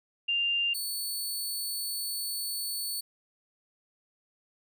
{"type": "tone pair in turn", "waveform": ["sine", "15% pulse"], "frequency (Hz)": [2794, 4450], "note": ["F7", "C#8"], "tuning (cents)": [0, 6], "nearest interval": "minor sixth", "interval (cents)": 806, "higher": "second", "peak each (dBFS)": -25, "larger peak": "neither", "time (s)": [[0.28, 0.74], [0.74, 3.01]], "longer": "second", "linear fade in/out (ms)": 10, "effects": []}